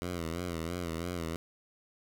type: tone with vibrato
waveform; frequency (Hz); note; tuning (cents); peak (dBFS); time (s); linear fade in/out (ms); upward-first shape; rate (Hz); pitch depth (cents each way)
10% pulse; 85.2; F2; -42; -26; 0.02-1.36; 0; sine; 3; 89
effects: none